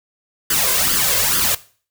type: noise with flanger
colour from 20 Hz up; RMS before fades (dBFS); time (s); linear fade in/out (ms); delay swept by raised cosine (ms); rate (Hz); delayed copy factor
white; -17; 0.5-1.55; 5; 0.62 to 1.92; 2.3; +0.7
effects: noise-tail reverb RT60 0.4 s tail -18 dB re dry